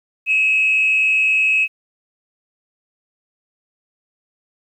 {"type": "tone with frequency modulation", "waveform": "sine", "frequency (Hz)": 2572, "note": "E7", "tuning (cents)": -43, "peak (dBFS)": -12, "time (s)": [0.26, 1.68], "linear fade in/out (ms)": 50, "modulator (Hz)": 185, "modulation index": 0.31, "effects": ["tanh soft clip ceiling -8 dBFS", "9-bit"]}